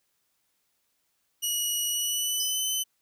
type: tone with pitch glide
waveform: 15% pulse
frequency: 2912 to 3037 Hz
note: F#7 to F#7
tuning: -28 to +44 cents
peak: -19 dBFS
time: 1.42-2.84 s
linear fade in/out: 20 ms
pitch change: +72 cents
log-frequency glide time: 1.89-2.62 s
type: tone with exponential decay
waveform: sine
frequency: 5120 Hz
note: D#8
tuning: 49 cents sharp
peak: -29 dBFS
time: 2.4-2.66 s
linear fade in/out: 1 ms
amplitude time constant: 55 ms
effects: white hiss -74 dBFS RMS until 3.01 s